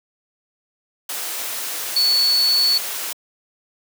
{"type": "tone in noise", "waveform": "sine", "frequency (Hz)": 4435, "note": "C#8", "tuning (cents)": 0, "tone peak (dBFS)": -14, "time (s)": [1.96, 2.78], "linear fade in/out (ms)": 5, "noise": "white", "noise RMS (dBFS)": -27, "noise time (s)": [1.09, 3.13], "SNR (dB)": 10, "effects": ["high-pass 400 Hz 12 dB/octave"]}